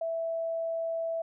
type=tone; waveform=sine; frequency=659.3 Hz; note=E5; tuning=in tune; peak=-29 dBFS; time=0.01-1.22 s; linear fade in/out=5 ms; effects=none